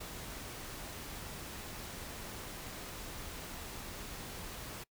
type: noise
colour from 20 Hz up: pink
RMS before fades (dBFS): -45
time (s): 0-4.84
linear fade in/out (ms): 10
effects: noise-tail reverb RT60 0.1 s tail -23 dB re dry